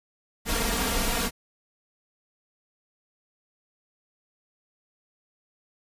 pink noise with comb filter, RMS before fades -26 dBFS, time 0.45-1.31 s, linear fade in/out 50 ms, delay 4.3 ms, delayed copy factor +0.85, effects resampled to 32000 Hz

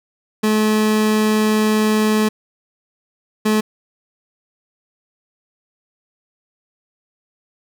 30% pulse tone bursts at uneven times, 215.1 Hz, A3, 39 cents flat, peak -11 dBFS, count 2, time 0.43-2.29 / 3.45-3.61 s, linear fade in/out 10 ms, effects none

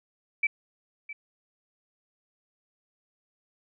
sine tone with echo, 2316 Hz, D7, 25 cents flat, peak -21 dBFS, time 0.43-0.47 s, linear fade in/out 5 ms, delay 660 ms, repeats 1, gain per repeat -15 dB, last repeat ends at 1.13 s, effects none

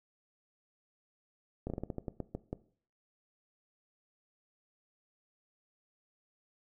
slowing click train, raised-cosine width 2 ms, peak -23 dBFS, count 11, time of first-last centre 1.67-2.53 s, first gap 30 ms, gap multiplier 1.22, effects noise-tail reverb RT60 0.5 s tail -18 dB re dry

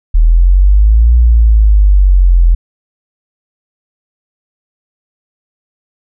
sine exponential two-way sweep, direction up then down, 38.71 to 59.7 to 41.5 Hz, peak -3 dBFS, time 0.14-2.55 s, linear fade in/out 10 ms, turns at 1.16 s, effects none

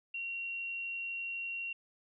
sine tone, 2746 Hz, F7, 30 cents flat, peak -36 dBFS, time 0.14-1.73 s, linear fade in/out 5 ms, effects none

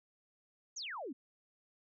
sine exponential sweep, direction down, 7040 to 233.1 Hz, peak -40 dBFS, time 0.76-1.13 s, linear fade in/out 10 ms, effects none

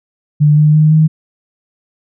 sine tone with pitch steps, 149 / 151.52 / 154.08 / 156.68 Hz, D3 / D#3 / D#3 / D#3, +25 / -46 / -17 / +12 cents, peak -5 dBFS, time 0.4-1.08 s, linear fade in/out 20 ms, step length 170 ms, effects none

